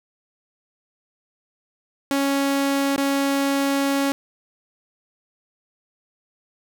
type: tone with dropouts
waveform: sawtooth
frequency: 277.2 Hz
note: C#4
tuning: in tune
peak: -15 dBFS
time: 2.11-4.12 s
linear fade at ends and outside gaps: 0 ms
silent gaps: 2.962-2.979 s
effects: 9-bit